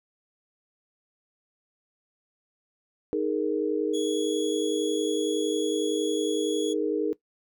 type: chord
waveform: sine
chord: D# suspended fourth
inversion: none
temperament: equal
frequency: 311.1 / 415.3 / 466.2 Hz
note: D#4 / G#4 / A#4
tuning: 0 / 0 / 0 cents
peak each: -28 dBFS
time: 3.13-7.13 s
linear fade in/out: 0 ms
type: tone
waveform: 25% pulse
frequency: 3355 Hz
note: G#7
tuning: 17 cents sharp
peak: -31 dBFS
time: 3.93-6.74 s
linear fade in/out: 20 ms
effects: noise-tail reverb RT60 0.1 s tail -18 dB re dry